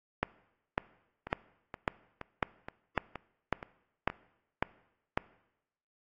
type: two click trains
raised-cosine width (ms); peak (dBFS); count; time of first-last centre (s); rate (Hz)
0.5; -24 / -12; 7 / 10; 1.27-4.1 / 0.23-5.175; 2.12 / 1.82
effects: noise-tail reverb RT60 0.9 s tail -21 dB re dry + AAC 32 kbps